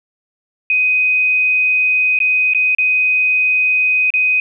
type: tone with dropouts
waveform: sine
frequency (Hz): 2506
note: D#7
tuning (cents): +12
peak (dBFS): -11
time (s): 0.7-4.4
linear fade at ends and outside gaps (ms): 2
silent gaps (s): 2.189-2.202 / 2.536-2.547 / 2.749-2.784 / 4.104-4.138
effects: none